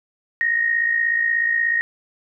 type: tone with amplitude modulation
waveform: sine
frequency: 1864.7 Hz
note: A#6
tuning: in tune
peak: -14 dBFS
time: 0.41-1.81 s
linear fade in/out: 0 ms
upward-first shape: sine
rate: 56.6 Hz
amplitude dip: 60%
effects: none